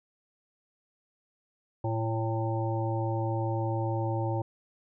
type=harmonic tone with a mistuned harmonic; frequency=112.8 Hz; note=A2; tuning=44 cents sharp; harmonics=1 / 3 / 5 / 7 / 8; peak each=-29 / -34 / -36 / -37 / -38 dBFS; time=1.84-4.42 s; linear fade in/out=5 ms; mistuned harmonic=5; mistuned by=-29 cents; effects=none